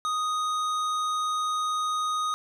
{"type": "tone with hard clipping", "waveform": "sine", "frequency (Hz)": 1244.5, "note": "D#6", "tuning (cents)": 0, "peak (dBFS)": -27, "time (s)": [0.05, 2.34], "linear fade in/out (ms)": 0, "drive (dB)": 12, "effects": []}